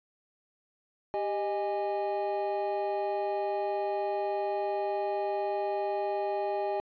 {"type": "tone cluster", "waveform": "triangle", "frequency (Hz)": [394.7, 618, 823], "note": ["G4", "D#5", "G#5"], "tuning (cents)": [12, -12, -16], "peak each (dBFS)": -31, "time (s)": [1.14, 6.8], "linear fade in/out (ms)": 0, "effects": ["resampled to 11025 Hz"]}